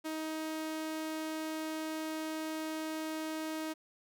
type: tone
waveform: sawtooth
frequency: 314.9 Hz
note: D#4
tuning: 21 cents sharp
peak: -32 dBFS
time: 0.04-3.74 s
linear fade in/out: 20 ms
effects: none